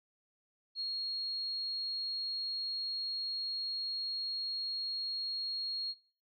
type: tone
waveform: sine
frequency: 4285 Hz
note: C8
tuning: 40 cents sharp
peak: -34 dBFS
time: 0.75-5.95 s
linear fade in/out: 50 ms
effects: noise-tail reverb RT60 0.4 s tail -18 dB re dry